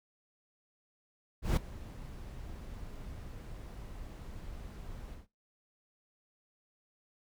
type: noise with ADSR envelope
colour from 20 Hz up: brown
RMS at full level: -24 dBFS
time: 1.42-5.27 s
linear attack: 150 ms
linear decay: 5 ms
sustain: -21 dB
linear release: 150 ms
effects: noise-tail reverb RT60 0.2 s tail -18 dB re dry